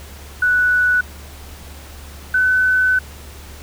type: tone pair in turn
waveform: sine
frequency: 1480 / 1509.4 Hz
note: F#6 / F#6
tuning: 0 / +34 cents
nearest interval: unison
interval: 34 cents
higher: second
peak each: -12 dBFS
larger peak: neither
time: 0.42-1.01 / 2.34-2.99 s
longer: second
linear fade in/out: 5 ms
effects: added 72 Hz sine -36 dBFS peak until 3.62 s + pink hiss -40 dBFS RMS until 3.62 s